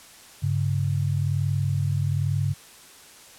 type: tone pair together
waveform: sine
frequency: 99.28 / 140.4 Hz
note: G2 / C#3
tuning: +22 / +22 cents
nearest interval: tritone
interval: 600 cents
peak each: -24 dBFS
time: 0.42-2.54 s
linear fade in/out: 20 ms
effects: white hiss -48 dBFS RMS until 3.38 s + low-pass 11000 Hz 12 dB/octave